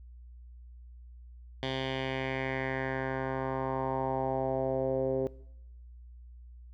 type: tone with low-pass filter sweep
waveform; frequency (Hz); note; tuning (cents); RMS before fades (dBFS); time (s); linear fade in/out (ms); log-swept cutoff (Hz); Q
10% pulse; 132.3; C3; +20; -32; 1.63-5.27; 0; 3500 to 460; 3.1
effects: noise-tail reverb RT60 0.8 s tail -21 dB re dry + added 60 Hz sine -47 dBFS peak until 6.73 s